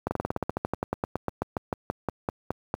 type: slowing click train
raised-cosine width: 1 ms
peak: -12 dBFS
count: 25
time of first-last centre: 0.07-2.741 s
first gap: 40 ms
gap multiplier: 1.08
effects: high-pass 60 Hz 12 dB/octave + 8-bit